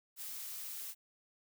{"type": "noise", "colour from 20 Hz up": "blue", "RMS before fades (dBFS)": -44, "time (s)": [0.16, 0.95], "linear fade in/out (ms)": 50, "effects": []}